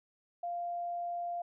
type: tone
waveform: sine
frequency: 696 Hz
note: F5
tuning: 6 cents flat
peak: -34 dBFS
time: 0.43-1.42 s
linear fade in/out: 5 ms
effects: none